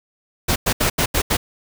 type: noise bursts at uneven times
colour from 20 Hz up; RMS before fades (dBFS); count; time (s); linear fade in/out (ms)
pink; -18; 6; 0.48-0.56 / 0.66-0.73 / 0.8-0.9 / 0.98-1.06 / 1.14-1.22 / 1.3-1.37; 10
effects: none